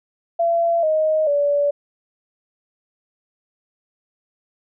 sine tone with pitch steps, 677 / 624.4 / 575.9 Hz, E5 / D#5 / D5, +46 / +6 / -34 cents, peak -15 dBFS, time 0.39-1.71 s, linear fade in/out 10 ms, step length 440 ms, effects none

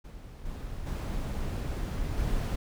brown noise with level steps, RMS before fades -44 / -38 / -32 / -29 dBFS, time 0.04-2.56 s, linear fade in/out 10 ms, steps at 0.45 / 0.86 / 2.17 s, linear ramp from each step 10 ms, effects none

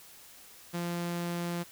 sawtooth tone, 172.8 Hz, F3, 18 cents flat, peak -28 dBFS, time 0.73-1.64 s, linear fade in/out 20 ms, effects white hiss -53 dBFS RMS until 1.71 s

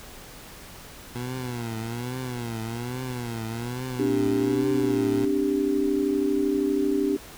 20% pulse tone with vibrato, 120 Hz, B2, 49 cents flat, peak -25 dBFS, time 1.15-5.25 s, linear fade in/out 5 ms, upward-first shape triangle, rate 1.2 Hz, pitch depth 140 cents each way
sine chord, C suspended second, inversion none, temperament just, 261.6 / 294.3 / 392.4 Hz, C4 / D4 / G4, 0 / +4 / +2 cents, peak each -28 / -24 / -25 dBFS, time 3.99-7.17 s, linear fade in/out 10 ms
effects pink hiss -44 dBFS RMS until 7.37 s

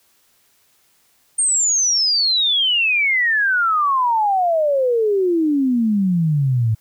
sine exponential sweep, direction down, 8840 to 106.9 Hz, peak -14 dBFS, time 1.38-6.75 s, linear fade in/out 10 ms, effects white hiss -59 dBFS RMS until 6.8 s

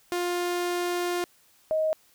sawtooth / sine tone pair in turn, 352.6 / 628.3 Hz, F4 / D#5, +17 / +17 cents, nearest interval minor seventh, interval 1000 cents, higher second, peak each -22 dBFS, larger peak neither, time 0.12-1.24 / 1.71-1.93 s, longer first, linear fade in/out 0 ms, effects white hiss -61 dBFS RMS until 2.14 s

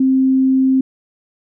sine tone, 263.4 Hz, C4, 12 cents sharp, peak -10 dBFS, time 0-0.81 s, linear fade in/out 5 ms, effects none

